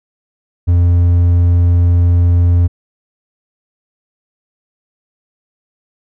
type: tone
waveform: triangle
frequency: 87.1 Hz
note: F2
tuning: 4 cents flat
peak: -5 dBFS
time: 0.67-2.68 s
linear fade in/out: 20 ms
effects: none